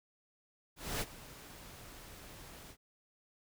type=noise with ADSR envelope; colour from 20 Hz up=pink; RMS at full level=-35 dBFS; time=0.76-2.77 s; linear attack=250 ms; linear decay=37 ms; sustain=-17 dB; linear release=70 ms; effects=none